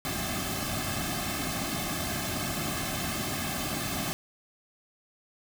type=noise with comb filter; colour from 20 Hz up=pink; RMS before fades=-32 dBFS; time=0.05-4.13 s; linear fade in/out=0 ms; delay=2.1 ms; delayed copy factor=-0.9; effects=none